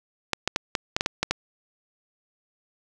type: clicks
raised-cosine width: 0.2 ms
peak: -5 dBFS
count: 9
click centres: 0.333 / 0.476 / 0.561 / 0.752 / 0.965 / 1.009 / 1.061 / 1.23 / 1.31 s
effects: none